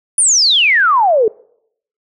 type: exponential sweep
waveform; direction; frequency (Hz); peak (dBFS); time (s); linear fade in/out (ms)
sine; down; 9956 to 415.3; -8; 0.18-1.28; 2
effects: noise-tail reverb RT60 0.7 s tail -25 dB re dry